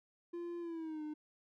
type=tone with pitch glide; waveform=triangle; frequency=344.9 to 303.7 Hz; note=F4 to D#4; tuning=-22 to -42 cents; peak=-38 dBFS; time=0.33-1.14 s; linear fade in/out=10 ms; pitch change=-220 cents; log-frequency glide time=0.6-1.03 s; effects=none